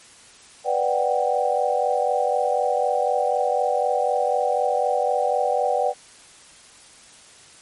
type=chord; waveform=sine; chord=G major seventh; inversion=first; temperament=equal; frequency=493.9 / 587.3 / 740 / 784 Hz; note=B4 / D5 / F#5 / G5; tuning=0 / 0 / 0 / 0 cents; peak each=-24 dBFS; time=0.64-5.94 s; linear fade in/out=50 ms; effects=white hiss -48 dBFS RMS until 7.61 s + MP3 48 kbps